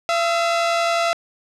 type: tone pair together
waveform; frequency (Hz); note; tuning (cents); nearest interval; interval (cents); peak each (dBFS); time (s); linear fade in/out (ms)
sawtooth; 678.5 / 1286; E5 / E6; +50 / -43; major seventh; 1107; -14 / -22; 0.09-1.13; 0
effects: low-pass 6000 Hz 12 dB/octave